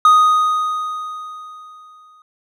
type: tone with exponential decay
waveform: triangle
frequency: 1244.5 Hz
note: D#6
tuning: in tune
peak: -4 dBFS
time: 0.05-2.22 s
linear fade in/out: 2 ms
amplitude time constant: 470 ms
effects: none